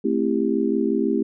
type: chord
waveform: sine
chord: A minor seventh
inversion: none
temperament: just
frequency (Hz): 220 / 264 / 330 / 396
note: A3 / C4 / E4 / G4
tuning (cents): 0 / +16 / +2 / +18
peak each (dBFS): -24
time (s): 0.04-1.23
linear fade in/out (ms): 10
effects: none